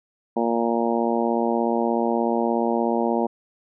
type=harmonic tone; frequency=116.7 Hz; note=A#2; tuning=2 cents sharp; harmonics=2 / 3 / 4 / 5 / 6 / 7 / 8; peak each=-24 / -26 / -27 / -28 / -29 / -29 / -30 dBFS; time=0.36-3.27 s; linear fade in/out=10 ms; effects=none